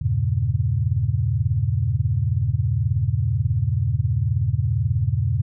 sine chord, E diminished seventh, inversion none, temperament equal with one note detuned, 81.46 / 98 / 116.54 / 138.59 Hz, E2 / G2 / Bb2 / Db3, -20 / 0 / 0 / 0 cents, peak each -26 / -23 / -22 / -25 dBFS, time 0.01-5.42 s, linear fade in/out 10 ms, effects none

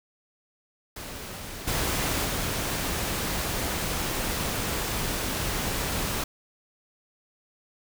pink noise with level steps, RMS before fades -38 / -27 / -29 dBFS, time 0.96-6.24 s, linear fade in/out 5 ms, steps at 1.67 / 2.24 s, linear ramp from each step 10 ms, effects none

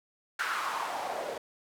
white noise with band-pass filter sweep, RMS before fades -34 dBFS, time 0.39-1.38 s, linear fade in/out 5 ms, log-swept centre 1500 to 530 Hz, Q 3.7, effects none

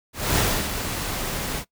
pink noise with ADSR envelope, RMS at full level -20 dBFS, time 0.13-1.65 s, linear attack 240 ms, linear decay 310 ms, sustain -8 dB, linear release 74 ms, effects noise-tail reverb RT60 0.1 s tail -20 dB re dry

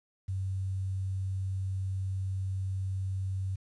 sine tone with quantisation, 95.3 Hz, G2, 48 cents flat, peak -30 dBFS, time 0.28-3.56 s, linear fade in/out 10 ms, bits 10, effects resampled to 24000 Hz

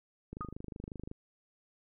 click train, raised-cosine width 3 ms, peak -29 dBFS, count 21, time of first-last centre 0.33-1.114 s, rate 25.5 Hz
sine tone with exponential decay, 1234 Hz, D#6, 15 cents flat, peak -33 dBFS, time 0.41-0.53 s, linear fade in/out 1 ms, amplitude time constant 24 ms
effects none

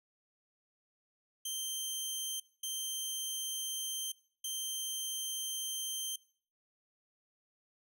15% pulse tone bursts at uneven times, 3136 Hz, G7, in tune, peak -29 dBFS, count 3, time 1.45-2.4 / 2.63-4.12 / 4.44-6.16 s, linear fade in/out 5 ms, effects noise-tail reverb RT60 0.5 s tail -21 dB re dry

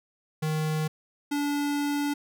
square tone pair in turn, 155.56 / 288.7 Hz, D#3 / D4, 0 / -30 cents, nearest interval major seventh, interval 1070 cents, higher second, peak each -26 dBFS, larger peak neither, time 0.42-0.88 / 1.31-2.14 s, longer second, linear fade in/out 10 ms, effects none

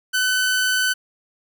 sawtooth tone, 1509 Hz, F#6, 34 cents sharp, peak -14 dBFS, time 0.13-0.94 s, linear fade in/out 20 ms, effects none

